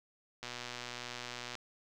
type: click train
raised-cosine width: 0.2 ms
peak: -24 dBFS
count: 138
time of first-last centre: 0.43-1.553 s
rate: 122 Hz
effects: none